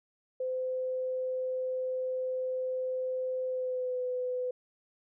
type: tone with pitch glide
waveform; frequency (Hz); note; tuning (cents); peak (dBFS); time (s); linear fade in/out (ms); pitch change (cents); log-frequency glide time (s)
sine; 513 to 501.9; C5 to B4; -34 to +28; -30; 0.4-4.51; 5; -38; 3.47-4.01
effects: none